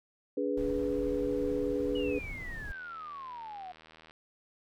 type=chord; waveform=sine; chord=G# diminished; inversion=second; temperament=equal with one note detuned; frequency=286.6 / 415.3 / 493.9 Hz; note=D4 / G#4 / B4; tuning=-42 / 0 / 0 cents; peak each=-33 dBFS; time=0.37-2.19 s; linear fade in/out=5 ms
type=noise; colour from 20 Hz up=brown; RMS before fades=-42 dBFS; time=0.57-2.72 s; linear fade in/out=5 ms
type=exponential sweep; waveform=sine; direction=down; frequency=2955 to 719 Hz; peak=-40 dBFS; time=1.95-3.72 s; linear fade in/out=5 ms
type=click train; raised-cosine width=0.3 ms; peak=-37 dBFS; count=112; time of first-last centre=2.72-4.109 s; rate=79.9 Hz
effects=none